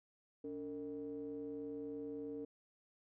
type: ring-modulated tone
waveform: triangle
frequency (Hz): 84.6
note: E2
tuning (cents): +45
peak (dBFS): -37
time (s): 0.44-2.45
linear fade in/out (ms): 5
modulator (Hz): 370
effects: none